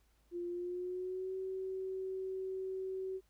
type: tone with pitch glide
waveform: sine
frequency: 349.2 to 378.6 Hz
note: F4 to F#4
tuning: 0 to +40 cents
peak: -37 dBFS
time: 0.31-3.21 s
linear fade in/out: 50 ms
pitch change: +140 cents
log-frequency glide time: 0.48-1.35 s
effects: added 54 Hz sine -69 dBFS peak until 3.29 s + pink hiss -75 dBFS RMS until 3.29 s